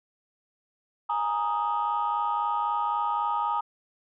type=chord; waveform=sine; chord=Ab suspended second; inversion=none; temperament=just; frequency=830.6 / 934.4 / 1245.9 Hz; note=Ab5 / Bb5 / Eb6; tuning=0 / +4 / +2 cents; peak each=-29 / -27 / -28 dBFS; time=1.09-3.61 s; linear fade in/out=10 ms; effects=tanh soft clip ceiling -18 dBFS